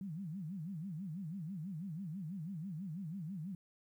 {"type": "tone with vibrato", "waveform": "sine", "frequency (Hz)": 174.61, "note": "F3", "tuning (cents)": 0, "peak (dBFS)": -40, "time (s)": [0.01, 3.55], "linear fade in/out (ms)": 2, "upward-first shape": "sine", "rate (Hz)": 6.1, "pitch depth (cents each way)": 260, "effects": ["12-bit"]}